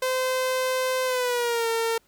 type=tone with pitch glide; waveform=sawtooth; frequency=515 to 456.2 Hz; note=C5 to A#4; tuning=-28 to -37 cents; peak=-19 dBFS; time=0.02-1.98 s; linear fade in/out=5 ms; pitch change=-209 cents; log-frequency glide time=1.05-1.68 s; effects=pink hiss -63 dBFS RMS until 2.07 s